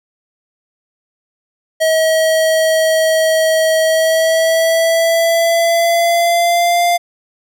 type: tone with pitch glide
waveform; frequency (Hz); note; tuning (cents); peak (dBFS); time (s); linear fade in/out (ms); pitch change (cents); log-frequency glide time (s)
square; 639 to 696.8; D#5 to F5; +46 to -4; -11; 1.8-6.98; 20; +150; 3.83-6.84
effects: none